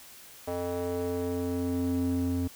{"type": "tone with band-pass filter sweep", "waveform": "square", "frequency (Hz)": 88, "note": "F2", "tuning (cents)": 14, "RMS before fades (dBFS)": -30, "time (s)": [0.47, 2.48], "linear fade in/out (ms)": 10, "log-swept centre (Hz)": [590, 210], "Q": 2.3, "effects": ["white hiss -50 dBFS RMS until 2.55 s"]}